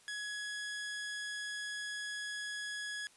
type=tone; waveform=sawtooth; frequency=1678 Hz; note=G#6; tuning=17 cents sharp; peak=-35 dBFS; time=0.08-3.07 s; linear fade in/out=0 ms; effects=white hiss -63 dBFS RMS until 3.16 s + resampled to 24000 Hz